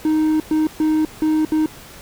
triangle tone bursts at uneven times, 311.1 Hz, D#4, in tune, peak -12 dBFS, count 5, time 0.05-0.4 / 0.51-0.67 / 0.8-1.05 / 1.22-1.45 / 1.52-1.66 s, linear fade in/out 2 ms, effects pink hiss -40 dBFS RMS until 2.01 s

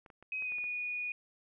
clicks, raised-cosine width 0.5 ms, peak -39 dBFS, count 7, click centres 0.062 / 0.102 / 0.226 / 0.423 / 0.521 / 0.584 / 0.641 s
sine tone with pitch glide, 2529 to 2460 Hz, D#7 to D#7, +28 to -20 cents, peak -34 dBFS, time 0.32-1.12 s, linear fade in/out 2 ms, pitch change -48 cents, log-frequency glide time 0.42-0.54 s
effects none

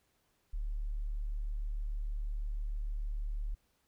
sine tone, 36.82 Hz, D1, 5 cents sharp, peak -33 dBFS, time 0.53-3.55 s, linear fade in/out 10 ms, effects pink hiss -75 dBFS RMS until 3.87 s

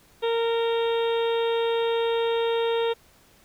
harmonic tone, 461.3 Hz, A#4, 18 cents flat, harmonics 1 / 2 / 3 / 4 / 5 / 6 / 7 / 8, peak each -22 / -31 / -38 / -41 / -42 / -40 / -39 / -37 dBFS, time 0.22-2.94 s, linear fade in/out 20 ms, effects pink hiss -57 dBFS RMS until 3.44 s

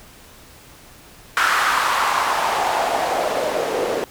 white noise with band-pass filter sweep, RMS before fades -20 dBFS, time 1.37-4.04 s, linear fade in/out 0 ms, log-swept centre 1400 to 440 Hz, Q 2.8, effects pink hiss -45 dBFS RMS until 4.1 s

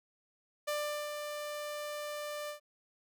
sawtooth tone with ADSR envelope, 593 Hz, D5, 17 cents sharp, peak -28 dBFS, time 0.67-2.6 s, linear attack 14 ms, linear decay 410 ms, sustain -6 dB, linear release 110 ms, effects none

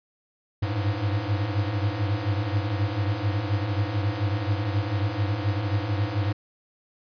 square tone cluster, 97.9 / 102 / 109.2 Hz, G2 / G#2 / A2, -2 / -31 / -13 cents, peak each -29 dBFS, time 0.62-6.33 s, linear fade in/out 10 ms, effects resampled to 11025 Hz

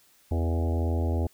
harmonic tone with a mistuned harmonic, 82.6 Hz, E2, 4 cents sharp, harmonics 1 / 3 / 4 / 5 / 6 / 7 / 8 / 9 / 10, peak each -24 / -34 / -36 / -38 / -40 / -41 / -42 / -43 / -44 dBFS, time 0.31-1.27 s, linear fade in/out 5 ms, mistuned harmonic 7, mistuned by +30 cents, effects white hiss -61 dBFS RMS until 1.33 s

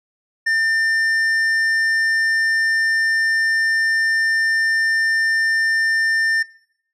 triangle tone with tanh clipping, 1800 Hz, A6, 39 cents sharp, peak -17 dBFS, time 0.46-6.43 s, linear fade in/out 10 ms, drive 12 dB, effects noise-tail reverb RT60 0.7 s tail -22 dB re dry

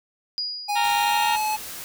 sine tone with exponential decay, 4894 Hz, D#8, 29 cents flat, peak -23 dBFS, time 0.38-1.35 s, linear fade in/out 0 ms, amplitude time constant 210 ms
square tone with pitch glide, 824 to 857.5 Hz, G#5 to A5, -14 to -45 cents, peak -23 dBFS, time 0.68-1.57 s, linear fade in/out 20 ms, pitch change +69 cents, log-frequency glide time 0.99-1.41 s
harmonic tone, 463.5 Hz, A#4, 10 cents flat, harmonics 2 / 3 / 4 / 5 / 6 / 7 / 8 / 9, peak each -23 / -34 / -31 / -40 / -30 / -35 / -33 / -37 dBFS, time 0.75-1.37 s, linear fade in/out 20 ms
white noise, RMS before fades -36 dBFS, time 0.84-1.84 s, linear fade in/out 0 ms
effects none

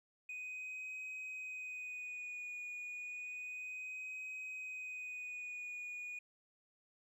sine tone with vibrato, 2489 Hz, D#7, in tune, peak -40 dBFS, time 0.29-6.19 s, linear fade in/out 5 ms, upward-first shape sine, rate 0.31 Hz, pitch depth 24 cents each way, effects tanh soft clip ceiling -42 dBFS + 13-bit

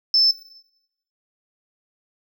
triangle tone, 5274 Hz, E8, in tune, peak -10 dBFS, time 0.14-0.31 s, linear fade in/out 2 ms, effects noise-tail reverb RT60 0.8 s tail -18 dB re dry + tanh soft clip ceiling -12 dBFS

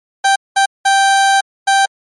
30% pulse tone bursts at uneven times, 784 Hz, G5, in tune, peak -6 dBFS, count 4, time 0.24-0.36 / 0.56-0.66 / 0.85-1.41 / 1.67-1.86 s, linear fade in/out 10 ms, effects MP3 48 kbps

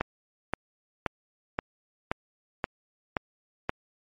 click train, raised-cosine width 0.5 ms, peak -11 dBFS, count 8, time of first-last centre 0.01-3.694 s, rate 1.9 Hz, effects MP3 48 kbps

